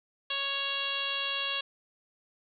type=harmonic tone; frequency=554.4 Hz; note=C#5; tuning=in tune; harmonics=1 / 2 / 3 / 4 / 5 / 6 / 7 / 8; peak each=-44 / -39 / -40 / -46 / -34 / -34 / -40 / -46 dBFS; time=0.3-1.61 s; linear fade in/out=5 ms; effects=none